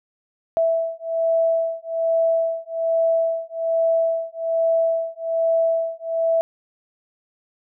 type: beating tone pair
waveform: sine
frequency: 658 / 659.2 Hz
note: E5 / E5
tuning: -3 / 0 cents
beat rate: 1.2 Hz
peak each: -21 dBFS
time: 0.57-6.41 s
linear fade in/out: 0 ms
effects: none